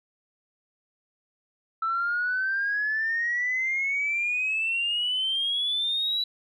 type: exponential sweep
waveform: sine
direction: up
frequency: 1318.5 to 3951 Hz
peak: -23 dBFS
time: 1.82-6.24 s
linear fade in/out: 5 ms
effects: tanh soft clip ceiling -19 dBFS